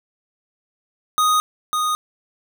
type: tone pair in turn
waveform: square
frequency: 1244.5 / 1239 Hz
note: D#6 / D#6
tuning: 0 / -8 cents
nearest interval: unison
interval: 8 cents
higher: first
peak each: -15 / -19 dBFS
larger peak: first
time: 1.18-1.4 / 1.73-1.95 s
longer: neither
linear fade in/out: 0 ms
effects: none